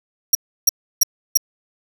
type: tone bursts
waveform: sawtooth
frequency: 5660 Hz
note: F8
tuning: 22 cents sharp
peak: -7 dBFS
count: 4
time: 0.33-1.374 s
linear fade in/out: 5 ms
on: 21 ms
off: 320 ms
effects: none